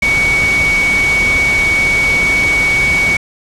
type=tone in noise; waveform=sine; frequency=2241 Hz; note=C#7; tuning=18 cents sharp; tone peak=-10 dBFS; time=0.02-3.17 s; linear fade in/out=5 ms; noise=pink; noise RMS=-20 dBFS; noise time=0.02-3.17 s; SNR=+7 dB; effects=low-pass 8000 Hz 12 dB/octave